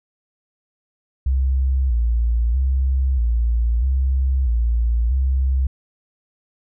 sine tone with vibrato, 61.74 Hz, B1, in tune, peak -15 dBFS, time 1.26-5.67 s, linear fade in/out 5 ms, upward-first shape square, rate 0.78 Hz, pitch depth 110 cents each way, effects none

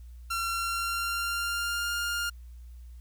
sawtooth tone with pitch glide, 1365 to 1407.4 Hz, F6 to F6, -40 to +13 cents, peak -25 dBFS, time 0.3-2.3 s, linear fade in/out 10 ms, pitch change +53 cents, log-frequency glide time 0.47-1.93 s, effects added 60 Hz sine -43 dBFS peak until 3 s + white hiss -68 dBFS RMS until 3 s

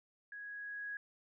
sine tone with level ramp, 1661.2 Hz, G#6, in tune, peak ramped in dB -45 to -39 dBFS, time 0.32-0.97 s, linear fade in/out 2 ms, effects none

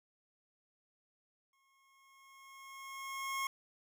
25% pulse tone with exponential growth, 1084 Hz, C#6, 39 cents flat, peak -30 dBFS, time 1.53-3.47 s, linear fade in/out 2 ms, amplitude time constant 420 ms, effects none

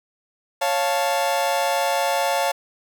40% pulse chord, Db augmented, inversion none, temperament equal, 554.4 / 698.5 / 880 Hz, Db5 / F5 / A5, 0 / 0 / 0 cents, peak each -23 dBFS, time 0.61-2.52 s, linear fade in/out 10 ms, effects none

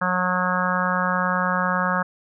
harmonic tone, 182 Hz, F#3, 28 cents flat, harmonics 1 / 3 / 4 / 5 / 6 / 7 / 8 / 9, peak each -26 / -29 / -32 / -29 / -27 / -26 / -29 / -27 dBFS, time 0.01-2.03 s, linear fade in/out 10 ms, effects none

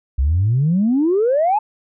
sine exponential sweep, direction up, 62.3 to 880 Hz, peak -12 dBFS, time 0.18-1.59 s, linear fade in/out 10 ms, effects tanh soft clip ceiling -9 dBFS

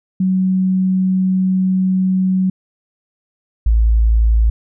sine tone pair in turn, 187.1 / 55.63 Hz, F#3 / A1, +20 / +20 cents, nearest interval octave + major sixth, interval 2100 cents, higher first, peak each -12 / -9 dBFS, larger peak second, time 0.2-2.5 / 3.66-4.5 s, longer first, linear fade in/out 5 ms, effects none

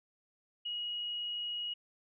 sine tone, 2897 Hz, F#7, 37 cents flat, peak -35 dBFS, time 0.65-1.74 s, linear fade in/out 10 ms, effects none

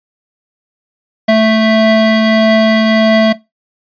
square tone pair together, 220.3 / 659.3 Hz, A3 / E5, +2 / 0 cents, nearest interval octave + perfect fifth, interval 1898 cents, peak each -10 dBFS, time 1.28-3.33 s, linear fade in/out 10 ms, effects noise-tail reverb RT60 0.2 s tail -18 dB re dry + resampled to 11025 Hz

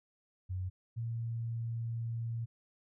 sine tone pair in turn, 92.4 / 115.55 Hz, F#2 / A#2, -2 / -15 cents, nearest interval major third, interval 387 cents, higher second, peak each -34 / -34 dBFS, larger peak neither, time 0.49-0.7 / 0.96-2.46 s, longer second, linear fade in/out 20 ms, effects none

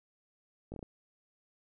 slowing click train, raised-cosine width 2 ms, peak -29 dBFS, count 5, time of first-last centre 0.72-0.828 s, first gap 19 ms, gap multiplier 1.24, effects none

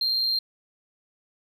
sine tone with amplitude modulation, 4186 Hz, C8, in tune, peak -17 dBFS, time 0.01-0.39 s, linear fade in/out 5 ms, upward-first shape sine, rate 119 Hz, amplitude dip 60%, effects tanh soft clip ceiling -19 dBFS

